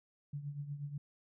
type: tone with tremolo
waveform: sine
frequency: 144.1 Hz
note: D3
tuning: 33 cents flat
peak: -36 dBFS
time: 0.33-0.98 s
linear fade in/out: 5 ms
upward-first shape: triangle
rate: 8.3 Hz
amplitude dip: 75%
effects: none